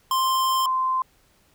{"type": "tone pair in turn", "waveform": ["square", "sine"], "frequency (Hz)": [1048, 1038.4], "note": ["C6", "C6"], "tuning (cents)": [2, -13], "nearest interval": "unison", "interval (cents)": 15, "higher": "first", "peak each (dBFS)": -20, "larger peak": "neither", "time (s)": [[0.11, 0.66], [0.66, 1.02]], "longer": "first", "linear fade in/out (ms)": 2, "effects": ["pink hiss -61 dBFS RMS until 1.54 s"]}